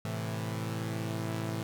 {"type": "chord", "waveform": "sawtooth", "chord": "A minor", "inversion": "none", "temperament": "equal", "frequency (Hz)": [110, 130.81, 164.81], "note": ["A2", "C3", "E3"], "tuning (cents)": [0, 0, 0], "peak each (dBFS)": [-31, -37, -34], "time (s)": [0.05, 1.63], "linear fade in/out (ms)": 0, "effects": []}